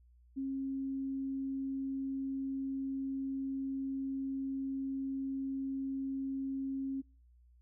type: tone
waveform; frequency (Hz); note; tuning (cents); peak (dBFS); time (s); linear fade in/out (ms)
sine; 270; C#4; -45; -34; 0.36-7.02; 20
effects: noise-tail reverb RT60 0.4 s tail -26 dB re dry + added 60 Hz sine -60 dBFS peak until 7.61 s